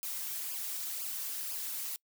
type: noise with flanger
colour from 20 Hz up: blue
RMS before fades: -38 dBFS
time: 0.03-1.96 s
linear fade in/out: 0 ms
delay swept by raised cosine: 0.51 to 5.11 ms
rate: 2 Hz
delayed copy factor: -0.8
effects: noise-tail reverb RT60 0.1 s tail -25 dB re dry